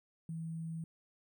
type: tone with sample-and-hold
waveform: sine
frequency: 163.3 Hz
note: E3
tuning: 16 cents flat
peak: -38 dBFS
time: 0.29-0.84 s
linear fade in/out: 2 ms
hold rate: 8820 Hz
effects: none